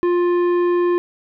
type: tone with tanh clipping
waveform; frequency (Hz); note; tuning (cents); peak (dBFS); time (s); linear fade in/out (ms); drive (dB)
sine; 351.3; F4; +10; -16; 0.03-0.98; 0; 11
effects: none